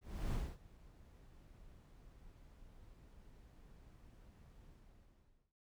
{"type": "noise with ADSR envelope", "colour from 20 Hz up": "brown", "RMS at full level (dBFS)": -38, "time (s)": [0.01, 5.53], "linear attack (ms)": 310, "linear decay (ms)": 250, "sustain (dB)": -22, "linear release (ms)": 850, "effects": ["noise-tail reverb RT60 0.2 s tail -22 dB re dry"]}